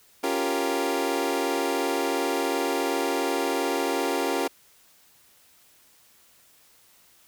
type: chord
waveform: 25% pulse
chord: G half-diminished seventh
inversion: second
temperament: equal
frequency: 277.2 / 349.2 / 392 / 466.2 Hz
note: Db4 / F4 / G4 / Bb4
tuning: 0 / 0 / 0 / 0 cents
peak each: -26 dBFS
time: 0.23-4.48 s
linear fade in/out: 10 ms
effects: white hiss -58 dBFS RMS until 7.27 s